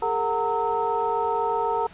sine tone cluster, 412.3 / 460.2 / 739 / 919 / 1296 Hz, G#4 / A#4 / F#5 / A#5 / E6, -13 / -22 / -2 / -25 / -30 cents, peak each -30 / -28 / -31 / -24 / -33 dBFS, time 0.02-1.87 s, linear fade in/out 5 ms, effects pink hiss -48 dBFS RMS until 1.93 s + resampled to 8000 Hz

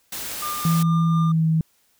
white noise, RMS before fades -31 dBFS, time 0.12-0.83 s, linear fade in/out 5 ms
triangle tone with tremolo, 1200 Hz, D6, 37 cents sharp, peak -24 dBFS, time 0.42-1.32 s, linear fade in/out 5 ms, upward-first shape sine, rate 4.2 Hz, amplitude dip 30%
sine tone with pitch glide, 164.81 to 160.3 Hz, E3 to E3, 0 to -48 cents, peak -16 dBFS, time 0.65-1.61 s, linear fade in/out 2 ms, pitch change -48 cents, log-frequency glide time 1.07-1.48 s
effects white hiss -63 dBFS RMS until 1.99 s

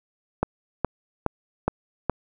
click train, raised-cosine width 1 ms, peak -7 dBFS, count 5, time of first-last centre 0.43-2.097 s, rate 2.4 Hz, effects none

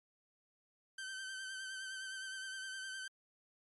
sawtooth tone with vibrato, 1545 Hz, G6, 26 cents flat, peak -39 dBFS, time 0.98-3.08 s, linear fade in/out 5 ms, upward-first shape sine, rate 9.7 Hz, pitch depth 30 cents each way, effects MP3 48 kbps

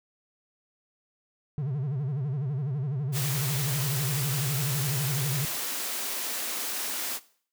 triangle tone with vibrato, 138.59 Hz, C#3, in tune, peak -25 dBFS, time 1.58-5.45 s, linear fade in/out 0 ms, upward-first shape sine, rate 12 Hz, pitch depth 170 cents each way
white high-pass noise, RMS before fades -32 dBFS, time 3.12-7.2 s, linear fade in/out 50 ms, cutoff 220 Hz, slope 24 dB/octave
effects noise-tail reverb RT60 0.5 s tail -18 dB re dry

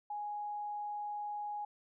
sine tone, 830.6 Hz, G#5, in tune, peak -37 dBFS, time 0.1-1.65 s, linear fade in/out 5 ms, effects none

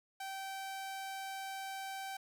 sawtooth tone, 775 Hz, G5, 20 cents flat, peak -37 dBFS, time 0.2-2.17 s, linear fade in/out 5 ms, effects none

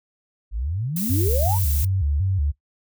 sine exponential sweep, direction up, 47 to 1000 Hz, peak -23 dBFS, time 0.51-1.59 s, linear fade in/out 50 ms
violet noise, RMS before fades -28 dBFS, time 0.96-1.85 s, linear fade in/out 5 ms
sine tone with vibrato, 83.1 Hz, E2, 15 cents sharp, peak -19 dBFS, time 1.09-2.52 s, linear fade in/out 20 ms, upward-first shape square, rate 2.7 Hz, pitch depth 240 cents each way
effects noise-tail reverb RT60 0.1 s tail -17 dB re dry

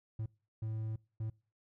triangle tone bursts at uneven times, 110 Hz, A2, in tune, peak -33 dBFS, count 3, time 0.19-0.26 / 0.62-0.96 / 1.2-1.3 s, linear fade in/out 5 ms, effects noise-tail reverb RT60 0.4 s tail -25 dB re dry

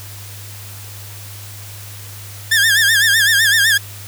sawtooth tone with vibrato, 1710 Hz, A6, 50 cents flat, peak -7 dBFS, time 2.51-3.78 s, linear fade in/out 10 ms, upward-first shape sine, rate 7.9 Hz, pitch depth 120 cents each way, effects added 101 Hz sine -33 dBFS peak until 4.07 s + white hiss -36 dBFS RMS until 4.07 s

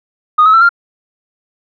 sine tone with pitch steps, 1237 / 1286.6 / 1338.1 / 1391.7 Hz, D#6 / E6 / E6 / F6, -10 / -42 / +26 / -6 cents, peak -3 dBFS, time 0.38-0.692 s, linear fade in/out 10 ms, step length 78 ms, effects tanh soft clip ceiling -1 dBFS

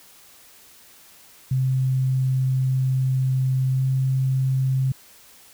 sine tone with pitch glide, 130.81 to 132.02 Hz, C3 to C3, 0 to +16 cents, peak -18 dBFS, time 1.51-4.92 s, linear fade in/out 5 ms, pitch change +16 cents, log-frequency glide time 3.74-3.81 s, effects white hiss -50 dBFS RMS until 5.53 s

